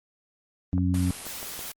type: harmonic tone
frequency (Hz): 90.6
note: F#2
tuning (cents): -36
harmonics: 1 / 2 / 3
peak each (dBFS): -24 / -27 / -27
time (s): 0.73-1.11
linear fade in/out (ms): 0
type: click train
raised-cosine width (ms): 1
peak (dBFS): -26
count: 6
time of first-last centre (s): 0.78-1.592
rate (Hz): 6.16
type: noise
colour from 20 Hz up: white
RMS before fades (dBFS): -37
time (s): 0.94-1.72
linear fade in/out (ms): 5
effects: Opus 32 kbps